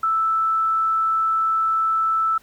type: tone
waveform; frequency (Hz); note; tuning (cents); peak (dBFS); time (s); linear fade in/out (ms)
sine; 1318.5; E6; 0; -17; 0.03-2.38; 5
effects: pink hiss -54 dBFS RMS until 2.42 s